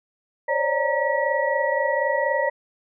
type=tone cluster; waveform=sine; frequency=531 / 568 / 592 / 930 / 1929 Hz; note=C5 / C#5 / D5 / A#5 / B6; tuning=+25 / +42 / +14 / -4 / -41 cents; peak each=-26 dBFS; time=0.48-2.5 s; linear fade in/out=10 ms; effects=none